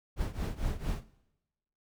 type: noise with tremolo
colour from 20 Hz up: brown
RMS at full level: -30 dBFS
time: 0.16-1.04 s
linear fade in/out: 50 ms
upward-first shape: triangle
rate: 4.4 Hz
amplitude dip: 90%
effects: noise-tail reverb RT60 0.9 s tail -19 dB re dry